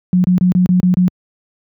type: tone bursts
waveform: sine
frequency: 181.2 Hz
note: F#3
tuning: 36 cents flat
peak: -8 dBFS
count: 7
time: 0.13-1.08 s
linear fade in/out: 0 ms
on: 110 ms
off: 30 ms
effects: high-pass 100 Hz 12 dB/octave